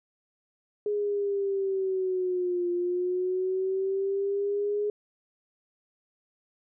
sine linear two-way sweep, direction down then up, 417.1 to 350 to 417.1 Hz, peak -25 dBFS, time 0.86-4.9 s, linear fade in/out 2 ms, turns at 2.7 s, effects none

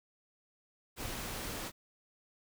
pink noise with amplitude modulation, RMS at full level -39 dBFS, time 0.96-1.72 s, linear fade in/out 50 ms, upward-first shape sine, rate 294 Hz, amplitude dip 30%, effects none

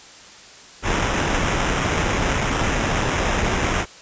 pink noise with sample-and-hold, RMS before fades -21 dBFS, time 0.82-3.86 s, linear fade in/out 50 ms, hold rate 4410 Hz, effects white hiss -43 dBFS RMS until 4.01 s + resampled to 16000 Hz

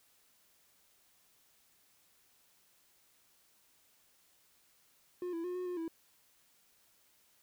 triangle tone with pitch steps, 357.8 / 332.8 / 358.7 / 363.5 / 357.4 / 328.1 Hz, F4 / E4 / F4 / F#4 / F4 / E4, +42 / +17 / +46 / -31 / +40 / -8 cents, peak -34 dBFS, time 5.22-5.88 s, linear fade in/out 2 ms, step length 110 ms, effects white hiss -69 dBFS RMS until 7.42 s

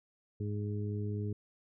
harmonic tone, 103.83 Hz, G#2, in tune, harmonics 1 / 2 / 3 / 4, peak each -34 / -41 / -45 / -43 dBFS, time 0.4-1.33 s, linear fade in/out 5 ms, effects none

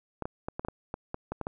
clicks, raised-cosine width 1 ms, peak -19 dBFS, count 11, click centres 0.223 / 0.255 / 0.485 / 0.595 / 0.649 / 0.685 / 0.941 / 1.144 / 1.32 / 1.413 / 1.469 s, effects none

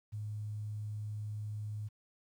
sine tone, 105.7 Hz, G#2, 31 cents sharp, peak -37 dBFS, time 0.12-1.89 s, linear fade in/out 20 ms, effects 11-bit

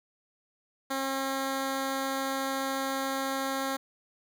10% pulse tone, 269.3 Hz, C#4, 50 cents flat, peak -21 dBFS, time 0.9-3.77 s, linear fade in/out 10 ms, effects none

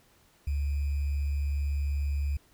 sine tone with sample-and-hold, 71.2 Hz, C#2, 47 cents sharp, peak -26 dBFS, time 0.47-2.37 s, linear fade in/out 5 ms, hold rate 2450 Hz, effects pink hiss -63 dBFS RMS until 2.53 s

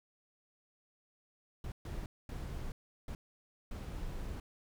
brown noise bursts at uneven times, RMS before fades -41 dBFS, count 5, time 1.64-1.72 / 1.85-2.06 / 2.29-2.72 / 3.08-3.15 / 3.71-4.4 s, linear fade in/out 2 ms, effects none

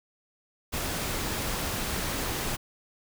pink noise, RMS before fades -31 dBFS, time 0.72-2.57 s, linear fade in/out 20 ms, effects none

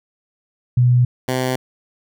sine / 10% pulse tone pair in turn, 123.47 / 128.37 Hz, B2 / C3, 0 / -33 cents, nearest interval minor second, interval 67 cents, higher second, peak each -10 / -10 dBFS, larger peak neither, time 0.77-1.05 / 1.28-1.56 s, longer neither, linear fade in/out 5 ms, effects none

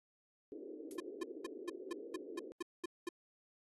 pink band-pass noise, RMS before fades -49 dBFS, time 0.52-2.52 s, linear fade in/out 0 ms, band 300 to 470 Hz, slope 48 dB/octave
violet noise with exponential decay, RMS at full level -44 dBFS, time 0.91-0.99 s, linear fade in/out 2 ms, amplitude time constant 17 ms
square tone bursts, 349.2 Hz, F4, in tune, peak -38 dBFS, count 10, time 0.98-3.09 s, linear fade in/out 5 ms, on 22 ms, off 210 ms
effects AAC 32 kbps

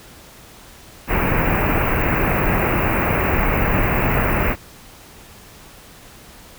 pink band-stop noise, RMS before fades -18 dBFS, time 1.07-4.56 s, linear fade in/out 50 ms, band 2700 to 15000 Hz, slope 96 dB/octave, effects pink hiss -43 dBFS RMS until 6.58 s

